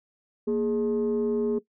sine tone pair together, 233.5 / 416.6 Hz, A#3 / G#4, +3 / +5 cents, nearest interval minor seventh, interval 1002 cents, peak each -25 / -23 dBFS, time 0.47-1.59 s, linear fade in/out 10 ms, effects noise-tail reverb RT60 0.1 s tail -17 dB re dry + tanh soft clip ceiling -19 dBFS

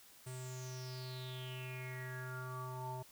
square tone with low-pass filter sweep, 127.9 Hz, C3, 39 cents flat, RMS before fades -45 dBFS, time 0.26-3.03 s, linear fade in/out 10 ms, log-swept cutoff 8900 to 790 Hz, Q 8.7, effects white hiss -61 dBFS RMS until 3.11 s

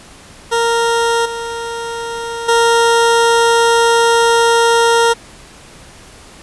20% pulse tone with level steps, 464.5 Hz, A#4, 6 cents flat, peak -7 / -16 / -4 dBFS, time 0.51-5.14 s, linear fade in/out 20 ms, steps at 1.25 / 2.48 s, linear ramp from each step 10 ms, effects pink hiss -39 dBFS RMS until 6.42 s + resampled to 24000 Hz

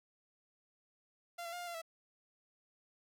sawtooth tone with pitch steps, 691 / 677 / 707 / 703 / 687 / 657 Hz, F5 / E5 / F5 / F5 / F5 / E5, -19 / +46 / +21 / +11 / -29 / -6 cents, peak -38 dBFS, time 1.38-1.818 s, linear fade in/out 10 ms, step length 73 ms, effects none

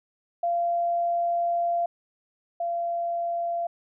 sine tone pair in turn, 689 / 685.8 Hz, F5 / F5, -24 / -32 cents, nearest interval unison, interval 8 cents, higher first, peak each -22 / -25 dBFS, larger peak first, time 0.43-1.86 / 2.6-3.67 s, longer first, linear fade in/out 5 ms, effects none

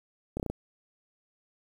slowing click train, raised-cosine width 2 ms, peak -19 dBFS, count 5, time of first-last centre 0.37-0.5 s, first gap 28 ms, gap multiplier 1.1, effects 8-bit

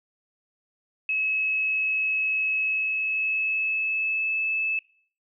sine tone with pitch glide, 2577 to 2614 Hz, E7 to E7, -40 to -15 cents, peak -23 dBFS, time 1.09-4.79 s, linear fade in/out 2 ms, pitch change +25 cents, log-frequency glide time 2.59-4.46 s, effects noise-tail reverb RT60 0.5 s tail -21 dB re dry

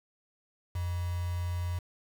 sine tone with quantisation, 88 Hz, F2, 14 cents sharp, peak -30 dBFS, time 0.75-1.79 s, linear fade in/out 5 ms, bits 7, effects none

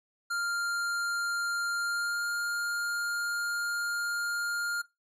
square tone with pitch glide, 1396.9 to 1408.2 Hz, F6 to F6, 0 to +14 cents, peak -30 dBFS, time 0.3-4.82 s, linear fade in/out 10 ms, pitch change +14 cents, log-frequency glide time 1.75-2.27 s, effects noise-tail reverb RT60 0.2 s tail -18 dB re dry + low-pass 11000 Hz 12 dB/octave

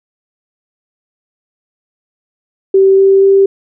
sine tone with pitch steps, 386.5 / 389 / 391.4 Hz, G4 / G4 / G4, -24 / -13 / -3 cents, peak -4 dBFS, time 2.74-3.46 s, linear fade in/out 5 ms, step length 240 ms, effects none

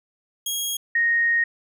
15% pulse / sine tone pair in turn, 3284 / 1863.5 Hz, G#7 / A#6, -20 / -1 cents, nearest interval minor seventh, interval 981 cents, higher first, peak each -17 dBFS, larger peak neither, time 0.46-0.77 / 0.95-1.44 s, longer second, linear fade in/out 5 ms, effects none

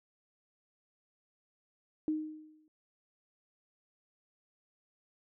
sine tone with exponential decay, 309.6 Hz, D#4, 9 cents flat, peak -27 dBFS, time 2.08-2.68 s, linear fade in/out 1 ms, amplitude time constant 130 ms, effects none

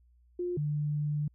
sine tone pair in turn, 354.9 / 148.36 Hz, F4 / D3, +28 / +18 cents, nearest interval octave + minor third, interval 1510 cents, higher first, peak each -30 / -28 dBFS, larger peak second, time 0.39-0.57 / 0.57-1.28 s, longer second, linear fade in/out 5 ms, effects added 60 Hz sine -60 dBFS peak until 1.34 s

